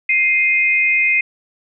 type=tone pair together; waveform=sine; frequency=2103 / 2499 Hz; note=C7 / D#7; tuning=+8 / +7 cents; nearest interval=minor third; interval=299 cents; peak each=-15 dBFS; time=0.09-1.21 s; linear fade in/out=5 ms; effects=none